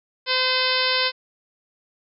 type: harmonic tone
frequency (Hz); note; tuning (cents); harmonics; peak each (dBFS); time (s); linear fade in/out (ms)
513; C5; -34; 1 / 2 / 3 / 4 / 5 / 6 / 7 / 8 / 9 / 10; -28 / -28 / -28 / -28 / -28 / -28 / -28 / -28 / -28 / -28; 0.26-1.12; 50
effects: none